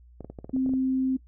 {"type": "clicks", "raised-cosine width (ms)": 2, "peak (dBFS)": -25, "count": 10, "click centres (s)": [0.207, 0.246, 0.3, 0.388, 0.445, 0.495, 0.564, 0.662, 0.693, 0.737]}
{"type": "tone", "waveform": "sine", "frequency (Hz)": 261.6, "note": "C4", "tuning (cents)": 0, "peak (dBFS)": -22, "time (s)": [0.53, 1.17], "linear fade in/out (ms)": 10}
{"effects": ["noise-tail reverb RT60 0.1 s tail -20 dB re dry", "added 60 Hz sine -50 dBFS peak until 1.27 s"]}